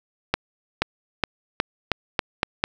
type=accelerating click train; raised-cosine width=0.3 ms; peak=-3 dBFS; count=8; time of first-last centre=0.34-2.639 s; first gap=480 ms; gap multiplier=0.87; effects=7-bit